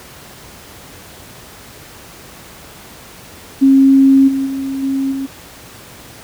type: tone with level steps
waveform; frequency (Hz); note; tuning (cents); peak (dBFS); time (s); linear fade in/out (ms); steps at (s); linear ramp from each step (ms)
sine; 270.3; C#4; -44; -5 / -14 / -18 / -14 / -18; 3.61-5.27; 20; 4.27 / 4.45 / 4.82 / 5.11; 20
effects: pink hiss -37 dBFS RMS until 6.23 s + high-pass 60 Hz 12 dB/octave